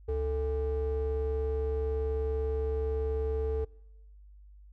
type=ring-modulated tone; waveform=triangle; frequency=185 Hz; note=F#3; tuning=in tune; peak=-23 dBFS; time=0.08-3.65 s; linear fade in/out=10 ms; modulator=256 Hz; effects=noise-tail reverb RT60 1.0 s tail -26 dB re dry + added 50 Hz sine -50 dBFS peak until 4.72 s